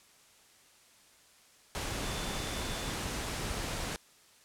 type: tone in noise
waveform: sine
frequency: 3520 Hz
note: A7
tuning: in tune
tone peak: -46 dBFS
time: 2.03-2.92 s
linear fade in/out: 0 ms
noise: pink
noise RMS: -36 dBFS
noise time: 1.75-3.96 s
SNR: -13 dB
effects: white hiss -61 dBFS RMS until 4.44 s + low-pass 10000 Hz 12 dB/octave